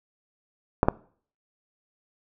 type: clicks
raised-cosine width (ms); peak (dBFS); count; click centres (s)
1; -3; 2; 0.831 / 0.885
effects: noise-tail reverb RT60 0.5 s tail -22 dB re dry